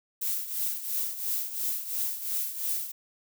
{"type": "noise with tremolo", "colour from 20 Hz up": "violet", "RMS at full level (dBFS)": -28, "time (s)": [0.21, 2.92], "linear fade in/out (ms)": 10, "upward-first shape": "triangle", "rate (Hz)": 2.9, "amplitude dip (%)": 75, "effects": []}